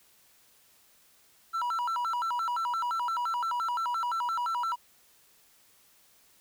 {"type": "tone with vibrato", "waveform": "triangle", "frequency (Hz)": 1140, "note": "C#6", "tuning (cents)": 48, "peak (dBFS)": -26, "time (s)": [1.53, 4.76], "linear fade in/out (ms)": 20, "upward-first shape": "square", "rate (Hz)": 5.8, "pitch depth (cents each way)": 280, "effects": ["white hiss -62 dBFS RMS until 6.4 s"]}